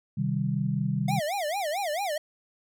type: chord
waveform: sine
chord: C minor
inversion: none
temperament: equal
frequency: 130.81 / 155.56 / 196 Hz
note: C3 / Eb3 / G3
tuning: 0 / 0 / 0 cents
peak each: -29 dBFS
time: 0.17-1.2 s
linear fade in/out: 10 ms
type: tone with vibrato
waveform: square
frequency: 693 Hz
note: F5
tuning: 14 cents flat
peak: -28 dBFS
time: 1.08-2.18 s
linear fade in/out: 5 ms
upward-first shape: sine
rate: 4.5 Hz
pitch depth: 290 cents each way
effects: none

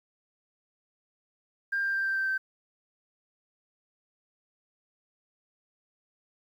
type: tone with pitch steps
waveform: sine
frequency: 1597 / 1587.8 / 1578.7 / 1569.6 / 1560.5 / 1551.5 Hz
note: G6 / G6 / G6 / G6 / G6 / G6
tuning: +32 / +22 / +12 / +2 / -8 / -18 cents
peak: -25 dBFS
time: 1.72-2.38 s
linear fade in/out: 10 ms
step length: 110 ms
effects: tanh soft clip ceiling -21 dBFS + 10-bit

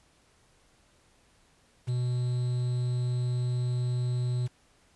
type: tone with quantisation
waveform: triangle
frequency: 123.47 Hz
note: B2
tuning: in tune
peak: -24 dBFS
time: 1.87-4.48 s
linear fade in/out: 20 ms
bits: 8
effects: pink hiss -64 dBFS RMS until 4.95 s + resampled to 24000 Hz

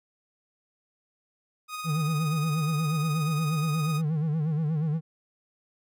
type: tone with tremolo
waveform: sawtooth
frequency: 1244.5 Hz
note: D#6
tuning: in tune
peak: -28 dBFS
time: 1.68-4.02 s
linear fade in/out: 50 ms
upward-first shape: triangle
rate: 19 Hz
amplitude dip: 40%
type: tone with vibrato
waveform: triangle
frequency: 155.56 Hz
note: D#3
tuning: in tune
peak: -22 dBFS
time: 1.84-5.01 s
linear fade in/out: 50 ms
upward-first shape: sine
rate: 8.4 Hz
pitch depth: 99 cents each way
effects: none

